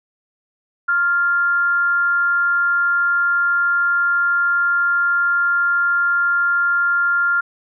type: tone with frequency modulation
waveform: sine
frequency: 1396.9 Hz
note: F6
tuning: in tune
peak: -14 dBFS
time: 0.88-7.41 s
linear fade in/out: 10 ms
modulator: 312 Hz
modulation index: 0.25
effects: none